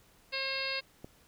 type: harmonic tone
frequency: 537 Hz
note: C5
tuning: 45 cents sharp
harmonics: 1 / 2 / 3 / 4 / 5 / 6 / 7 / 8 / 9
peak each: -41 / -45 / -42 / -40 / -38 / -48 / -43 / -39 / -40 dBFS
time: 0.32-0.81 s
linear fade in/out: 20 ms
type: click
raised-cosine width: 2 ms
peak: -30 dBFS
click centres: 1.045 s
effects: pink hiss -63 dBFS RMS until 1.27 s